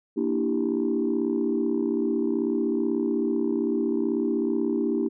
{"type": "chord", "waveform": "sine", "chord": "E half-diminished seventh", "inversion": "second", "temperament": "equal", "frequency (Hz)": [233.1, 293.7, 329.6, 392], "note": ["Bb3", "D4", "E4", "G4"], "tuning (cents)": [0, 0, 0, 0], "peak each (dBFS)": -27, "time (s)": [0.16, 5.09], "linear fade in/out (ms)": 20, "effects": ["tanh soft clip ceiling -15 dBFS"]}